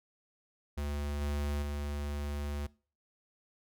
square tone with level steps, 72.6 Hz, D2, 19 cents flat, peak -34 / -32 / -35 dBFS, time 0.77-2.67 s, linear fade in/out 10 ms, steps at 1.21 / 1.62 s, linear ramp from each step 5 ms, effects noise-tail reverb RT60 0.4 s tail -22 dB re dry

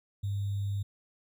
sine tone with sample-and-hold, 100.1 Hz, G2, 37 cents sharp, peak -29 dBFS, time 0.23-0.83 s, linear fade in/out 10 ms, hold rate 3675 Hz, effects none

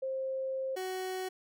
sine / 30% pulse tone pair in turn, 529 / 373.3 Hz, C5 / F#4, +19 / +15 cents, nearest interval tritone, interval 604 cents, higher first, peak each -32 / -32 dBFS, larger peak neither, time 0.02-0.76 / 0.76-1.29 s, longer first, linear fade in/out 10 ms, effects none

